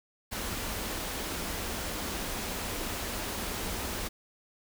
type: band-stop noise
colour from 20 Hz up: pink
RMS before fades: -35 dBFS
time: 0.31-4.09 s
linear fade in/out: 20 ms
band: 110 to 160 Hz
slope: 96 dB/octave
effects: none